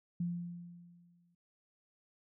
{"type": "tone with exponential decay", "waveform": "sine", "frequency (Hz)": 173.5, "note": "F3", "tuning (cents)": -11, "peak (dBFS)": -31, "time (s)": [0.2, 1.35], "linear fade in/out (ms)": 5, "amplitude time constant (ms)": 250, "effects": []}